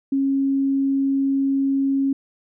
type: tone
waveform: sine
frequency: 273 Hz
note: C#4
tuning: 26 cents flat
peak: -17 dBFS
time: 0.12-2.13 s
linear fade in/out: 5 ms
effects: none